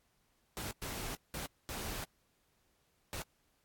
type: noise bursts at uneven times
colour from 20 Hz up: pink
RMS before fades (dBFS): -41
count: 5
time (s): 0.57-0.71 / 0.82-1.15 / 1.34-1.46 / 1.69-2.04 / 3.13-3.22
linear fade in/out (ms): 0
effects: pink hiss -75 dBFS RMS until 3.64 s + AAC 64 kbps